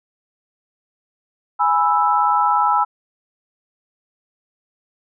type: chord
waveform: sine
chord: E major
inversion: first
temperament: equal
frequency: 830.6 / 987.8 / 1318.5 Hz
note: G#5 / B5 / E6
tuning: 0 / 0 / 0 cents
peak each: -18 dBFS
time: 1.59-2.85 s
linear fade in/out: 20 ms
effects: none